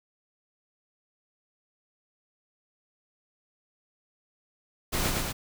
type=noise with echo; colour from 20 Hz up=pink; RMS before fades=-28 dBFS; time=4.92-5.11 s; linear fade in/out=20 ms; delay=110 ms; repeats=2; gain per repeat=-2 dB; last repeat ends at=5.33 s; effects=none